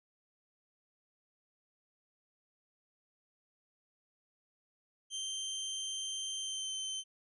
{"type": "tone with pitch glide", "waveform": "25% pulse", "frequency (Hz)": [3136, 3095], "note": ["G7", "G7"], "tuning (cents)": [0, -23], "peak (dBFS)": -33, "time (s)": [5.1, 7.04], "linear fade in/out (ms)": 50, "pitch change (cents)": -23, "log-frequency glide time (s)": [6.39, 6.73], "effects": ["resampled to 24000 Hz"]}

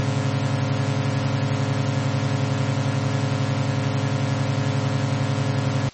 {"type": "tone cluster", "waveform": "35% pulse", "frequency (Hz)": [106, 129.8, 140.9], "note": ["G#2", "C3", "C#3"], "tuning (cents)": [36, -13, 29], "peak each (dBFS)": -23, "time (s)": [0, 5.89], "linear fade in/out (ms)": 0, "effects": ["white hiss -46 dBFS RMS until 5.93 s", "MP3 32 kbps"]}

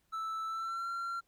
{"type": "tone with pitch glide", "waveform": "triangle", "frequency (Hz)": [1317, 1371.3], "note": ["E6", "F6"], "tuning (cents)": [-2, -32], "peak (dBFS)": -33, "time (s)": [0.12, 1.21], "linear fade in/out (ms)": 20, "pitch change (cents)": 70, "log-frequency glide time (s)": [0.46, 0.89], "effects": ["pink hiss -75 dBFS RMS until 1.27 s"]}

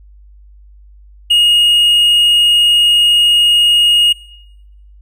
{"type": "tone", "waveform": "triangle", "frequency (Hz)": 2867, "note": "F7", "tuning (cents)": 45, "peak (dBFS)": -5, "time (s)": [1.3, 4.13], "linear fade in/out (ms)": 10, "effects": ["noise-tail reverb RT60 1.0 s tail -24 dB re dry", "added 50 Hz sine -38 dBFS peak until 5.01 s"]}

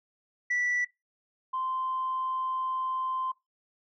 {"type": "tone pair in turn", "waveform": "sine", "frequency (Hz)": [1962, 1039.3], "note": ["B6", "C6"], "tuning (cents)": [-12, -12], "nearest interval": "major seventh", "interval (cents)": 1100, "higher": "first", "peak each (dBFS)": [-23, -28], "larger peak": "first", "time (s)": [[0.5, 0.85], [1.53, 3.32]], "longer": "second", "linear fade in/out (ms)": 10, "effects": ["noise-tail reverb RT60 0.2 s tail -20 dB re dry", "tanh soft clip ceiling -23 dBFS"]}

